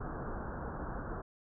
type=low-pass noise; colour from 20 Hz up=pink; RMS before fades=-40 dBFS; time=0-1.22 s; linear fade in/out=10 ms; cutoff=1600 Hz; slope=96 dB/octave; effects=none